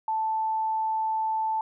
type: tone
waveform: sine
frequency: 880 Hz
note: A5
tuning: in tune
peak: -24 dBFS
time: 0.08-1.61 s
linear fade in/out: 2 ms
effects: none